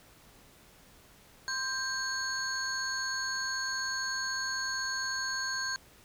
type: tone cluster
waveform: sine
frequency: 1038 / 1579 / 4370 / 6570 Hz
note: C6 / G6 / C#8 / G#8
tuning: -14 / +12 / -26 / -20 cents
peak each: -40 / -33 / -35 / -39 dBFS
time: 1.48-5.76 s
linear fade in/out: 0 ms
effects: tanh soft clip ceiling -24 dBFS + pink hiss -58 dBFS RMS until 6.04 s